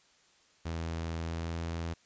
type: tone with pitch glide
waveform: sawtooth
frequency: 82.41 to 83.37 Hz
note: E2 to E2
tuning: 0 to +20 cents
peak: -30 dBFS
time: 0.65-1.94 s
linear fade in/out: 10 ms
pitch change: +20 cents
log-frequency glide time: 1.22-1.56 s
effects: white hiss -65 dBFS RMS until 2.05 s + resampled to 16000 Hz